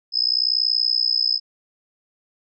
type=tone with amplitude modulation; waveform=sine; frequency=5100 Hz; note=D#8; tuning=42 cents sharp; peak=-13 dBFS; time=0.12-1.4 s; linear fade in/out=50 ms; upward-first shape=sine; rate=60.7 Hz; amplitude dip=100%; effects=none